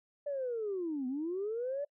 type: linear two-way sweep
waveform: sine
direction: down then up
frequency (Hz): 587 to 246.9 to 587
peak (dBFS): -32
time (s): 0.26-1.85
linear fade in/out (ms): 10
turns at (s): 1.07
effects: noise-tail reverb RT60 0.1 s tail -24 dB re dry + tanh soft clip ceiling -28 dBFS